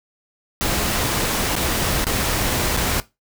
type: noise with dropouts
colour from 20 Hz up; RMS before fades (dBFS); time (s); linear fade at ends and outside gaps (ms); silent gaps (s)
pink; -21; 0.61-3; 0; 1.554-1.564 / 2.043-2.068 / 2.766-2.772
effects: noise-tail reverb RT60 0.2 s tail -17 dB re dry